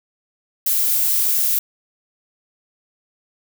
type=noise; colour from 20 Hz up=violet; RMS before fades=-18 dBFS; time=0.66-1.59 s; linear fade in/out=5 ms; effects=none